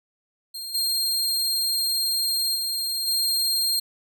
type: tone with level steps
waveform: sawtooth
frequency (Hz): 4206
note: C8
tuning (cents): +8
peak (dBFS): -29 / -19 / -22 / -18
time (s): 0.54-3.8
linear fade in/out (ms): 10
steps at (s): 0.74 / 2.55 / 3.07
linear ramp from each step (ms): 10
effects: none